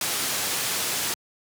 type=low-pass noise; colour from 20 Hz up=white; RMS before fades=-27 dBFS; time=0.01-1.14 s; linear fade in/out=2 ms; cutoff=11000 Hz; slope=12 dB/octave; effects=high-pass 100 Hz 12 dB/octave